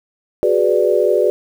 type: chord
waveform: sine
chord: G# half-diminished seventh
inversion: third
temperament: equal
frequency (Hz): 370 / 415.3 / 493.9 / 587.3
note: F#4 / G#4 / B4 / D5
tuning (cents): 0 / 0 / 0 / 0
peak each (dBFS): -17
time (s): 0.43-1.3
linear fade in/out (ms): 0
effects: 7-bit